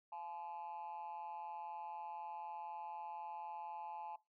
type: tone with amplitude modulation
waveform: sine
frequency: 859 Hz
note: A5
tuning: 42 cents flat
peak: -39 dBFS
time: 0.12-4.16 s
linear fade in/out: 5 ms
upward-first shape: sine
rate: 164 Hz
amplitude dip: 90%
effects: noise-tail reverb RT60 0.2 s tail -20 dB re dry + tanh soft clip ceiling -40 dBFS